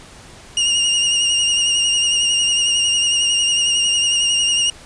sawtooth tone with vibrato, 2842 Hz, F7, 30 cents sharp, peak -11 dBFS, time 0.57-4.7 s, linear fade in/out 2 ms, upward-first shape sine, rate 11 Hz, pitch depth 34 cents each way, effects pink hiss -41 dBFS RMS until 4.85 s + resampled to 22050 Hz

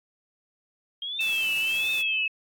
sine tone with vibrato, 3213 Hz, G7, 42 cents sharp, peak -30 dBFS, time 1.02-2.26 s, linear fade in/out 2 ms, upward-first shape triangle, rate 1.4 Hz, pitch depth 220 cents each way
sine tone with pitch glide, 2637 to 2602 Hz, E7 to E7, 0 to -23 cents, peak -24 dBFS, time 1.19-2.28 s, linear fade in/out 5 ms, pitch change -23 cents, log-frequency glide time 1.7-1.86 s
white noise, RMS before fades -40 dBFS, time 1.2-2.02 s, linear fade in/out 10 ms
effects AAC 64 kbps

